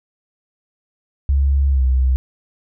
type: tone with pitch glide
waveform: sine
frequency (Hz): 69.1 to 64.47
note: C#2 to C2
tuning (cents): -5 to -25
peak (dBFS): -12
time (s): 1.29-2.16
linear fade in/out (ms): 0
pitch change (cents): -120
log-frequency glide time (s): 1.7-1.83
effects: none